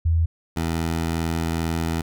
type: tone pair in turn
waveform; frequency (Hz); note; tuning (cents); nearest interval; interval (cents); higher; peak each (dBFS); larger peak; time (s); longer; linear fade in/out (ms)
sine / 15% pulse; 82.3 / 82.3; E2 / E2; -2 / -2; unison; 0; neither; -16; neither; 0.05-0.26 / 0.56-2.02; second; 10
effects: none